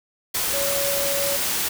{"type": "tone in noise", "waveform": "sine", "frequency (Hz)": 561, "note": "C#5", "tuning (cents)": 21, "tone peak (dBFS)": -25, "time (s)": [0.53, 1.37], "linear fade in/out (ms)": 10, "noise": "white", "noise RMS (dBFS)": -24, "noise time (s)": [0.34, 1.69], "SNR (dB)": -4, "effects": []}